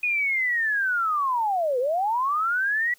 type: linear two-way sweep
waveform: sine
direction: down then up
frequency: 2489 to 477.1 to 1966 Hz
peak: -21 dBFS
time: 0.03-2.94 s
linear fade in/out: 5 ms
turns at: 1.79 s
effects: white hiss -58 dBFS RMS until 2.98 s